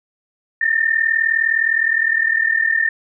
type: tone pair together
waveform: sine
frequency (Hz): 1786 / 1825.6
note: A6 / A#6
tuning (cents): +25 / -37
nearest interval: unison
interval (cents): 38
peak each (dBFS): -17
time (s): 0.61-2.89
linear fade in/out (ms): 5
effects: none